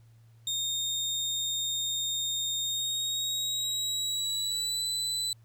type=tone with pitch glide; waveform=30% pulse; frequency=3682 to 3992 Hz; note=A#7 to B7; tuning=-22 to +18 cents; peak=-26 dBFS; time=0.47-5.33 s; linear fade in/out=2 ms; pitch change=+140 cents; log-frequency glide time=2.6-4.88 s; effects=added 114 Hz sine -54 dBFS peak until 5.44 s + pink hiss -70 dBFS RMS until 5.44 s